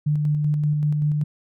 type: tone with tremolo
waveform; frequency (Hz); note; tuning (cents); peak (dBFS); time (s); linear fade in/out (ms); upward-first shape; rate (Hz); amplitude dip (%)
sine; 149.3; D3; +29; -17; 0.06-1.24; 10; square; 5.2; 25
effects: none